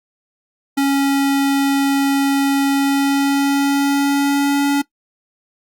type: tone with pitch glide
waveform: square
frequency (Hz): 276.9 to 282.6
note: C#4 to C#4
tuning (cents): -2 to +34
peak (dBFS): -14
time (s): 0.77-4.82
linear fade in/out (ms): 10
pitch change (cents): +36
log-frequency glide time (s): 2.71-4.69
effects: noise-tail reverb RT60 0.1 s tail -19 dB re dry + Opus 48 kbps